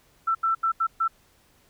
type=tone bursts at uneven times; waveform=sine; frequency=1335 Hz; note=E6; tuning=22 cents sharp; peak=-20 dBFS; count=5; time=0.27-0.35 / 0.43-0.55 / 0.63-0.72 / 0.8-0.87 / 1-1.08 s; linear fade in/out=10 ms; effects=pink hiss -61 dBFS RMS until 1.69 s